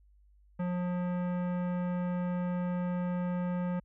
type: tone with hard clipping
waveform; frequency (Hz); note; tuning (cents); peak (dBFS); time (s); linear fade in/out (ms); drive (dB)
sine; 178.5; F3; +38; -32; 0.59-3.8; 10; 18
effects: added 50 Hz sine -59 dBFS peak until 3.84 s + low-pass 2000 Hz 12 dB/octave